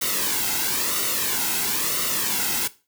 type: noise with flanger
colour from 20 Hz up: white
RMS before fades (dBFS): -24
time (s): 0.01-2.68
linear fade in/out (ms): 10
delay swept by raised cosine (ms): 1.2 to 1.73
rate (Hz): 1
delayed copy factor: -0.65
effects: noise-tail reverb RT60 0.3 s tail -17 dB re dry